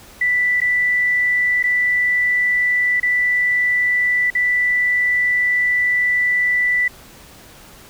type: tone with dropouts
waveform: sine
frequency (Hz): 1975.5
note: B6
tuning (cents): 0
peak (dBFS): -14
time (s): 0.21-6.88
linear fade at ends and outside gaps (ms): 5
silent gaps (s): 0.604-0.615 / 1.628-1.638 / 3-3.029 / 4.303-4.35
effects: pink hiss -43 dBFS RMS until 7.89 s